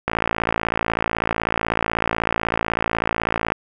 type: click train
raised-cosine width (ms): 0.5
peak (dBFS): -4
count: 194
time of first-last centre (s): 0.08-3.52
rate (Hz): 56.1
effects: none